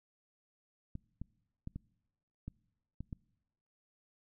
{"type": "clicks", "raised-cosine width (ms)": 5, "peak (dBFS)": -29, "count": 7, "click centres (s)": [0.954, 1.216, 1.674, 1.76, 2.48, 3.006, 3.128], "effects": ["noise-tail reverb RT60 1.0 s tail -25 dB re dry"]}